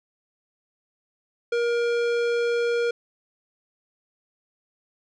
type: tone with tanh clipping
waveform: sine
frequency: 472.8 Hz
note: A#4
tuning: 24 cents sharp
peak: -23 dBFS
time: 1.52-2.91 s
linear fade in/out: 5 ms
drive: 17 dB
effects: none